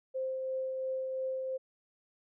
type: tone with tremolo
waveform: sine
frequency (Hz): 523.3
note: C5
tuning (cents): 0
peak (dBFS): -31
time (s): 0.14-1.58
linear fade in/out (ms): 20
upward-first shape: triangle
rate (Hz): 2.9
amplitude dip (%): 30
effects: none